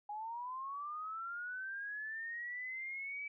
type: linear sweep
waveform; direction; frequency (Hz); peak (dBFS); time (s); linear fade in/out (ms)
sine; up; 820 to 2307; -40; 0.09-3.28; 5
effects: none